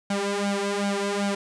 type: tone with flanger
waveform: sawtooth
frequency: 200.9 Hz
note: G3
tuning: 43 cents sharp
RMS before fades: -26 dBFS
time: 0.1-1.35 s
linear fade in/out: 5 ms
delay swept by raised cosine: 1.3 to 3.1 ms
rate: 2.6 Hz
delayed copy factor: +0.85
effects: resampled to 22050 Hz + 10-bit